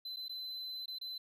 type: tone with dropouts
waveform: triangle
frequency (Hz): 4042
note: B7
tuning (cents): +39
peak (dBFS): -39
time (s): 0.05-1.18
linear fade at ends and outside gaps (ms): 5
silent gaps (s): 0.162-0.168 / 0.283-0.294 / 0.859-0.879 / 0.986-1.012
effects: none